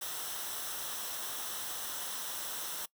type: noise with comb filter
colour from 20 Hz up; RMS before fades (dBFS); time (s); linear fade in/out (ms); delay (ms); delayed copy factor
white; -39; 0.01-2.86; 10; 0.43; -0.6
effects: noise-tail reverb RT60 0.1 s tail -22 dB re dry